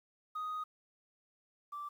sine tone pair in turn, 1247 / 1169.4 Hz, D#6 / D6, +3 / -8 cents, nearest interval minor second, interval 111 cents, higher first, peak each -34 / -39 dBFS, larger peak first, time 0.35-0.64 / 1.72-1.89 s, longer first, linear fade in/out 10 ms, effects tanh soft clip ceiling -35 dBFS + 11-bit

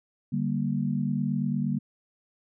sine chord, G minor, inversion second, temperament just, 147 / 196 / 235.2 Hz, D3 / G3 / Bb3, +2 / 0 / +16 cents, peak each -29 dBFS, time 0.32-1.79 s, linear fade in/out 10 ms, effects none

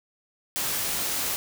white noise, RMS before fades -28 dBFS, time 0.56-1.36 s, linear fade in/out 0 ms, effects none

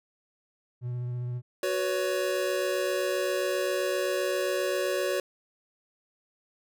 triangle tone with vibrato, 122.7 Hz, B2, 11 cents flat, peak -28 dBFS, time 0.81-1.42 s, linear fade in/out 50 ms, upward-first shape sine, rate 15 Hz, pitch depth 16 cents each way
square chord, F# suspended fourth, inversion none, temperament equal with one note detuned, 370 / 493.9 / 561.5 Hz, F#4 / B4 / C#5, 0 / 0 / +22 cents, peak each -31 / -34 / -30 dBFS, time 1.63-5.2 s, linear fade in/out 2 ms
effects none

